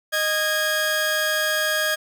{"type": "tone pair together", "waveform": "sawtooth", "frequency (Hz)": [619.3, 1642], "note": ["D#5", "G#6"], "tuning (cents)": [-8, -20], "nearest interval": "octave + perfect fourth", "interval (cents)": 1688, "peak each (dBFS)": [-21, -18], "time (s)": [0.12, 1.96], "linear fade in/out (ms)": 20, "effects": []}